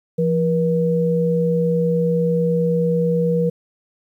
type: tone pair together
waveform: sine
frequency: 169.9 / 480.5 Hz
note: F3 / B4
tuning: -47 / -48 cents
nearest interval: octave + tritone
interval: 1799 cents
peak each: -18 dBFS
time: 0.18-3.5 s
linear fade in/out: 10 ms
effects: 9-bit